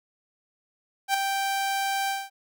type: tone with ADSR envelope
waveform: sawtooth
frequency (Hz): 784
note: G5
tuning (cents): 0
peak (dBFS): -15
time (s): 1.08-2.3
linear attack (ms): 62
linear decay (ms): 3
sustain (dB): -6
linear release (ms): 210
effects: none